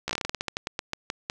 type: slowing click train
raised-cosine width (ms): 0.2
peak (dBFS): -11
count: 18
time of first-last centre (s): 0.08-1.299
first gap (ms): 14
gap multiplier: 1.18
effects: none